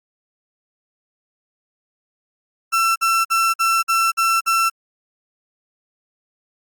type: tone bursts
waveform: 35% pulse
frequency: 1342 Hz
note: E6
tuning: 31 cents sharp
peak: -13 dBFS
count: 7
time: 2.72-4.7 s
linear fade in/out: 20 ms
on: 240 ms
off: 50 ms
effects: Opus 48 kbps